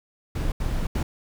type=noise bursts at uneven times; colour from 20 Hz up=brown; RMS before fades=-25 dBFS; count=3; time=0.35-0.52 / 0.6-0.87 / 0.95-1.03 s; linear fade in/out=5 ms; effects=none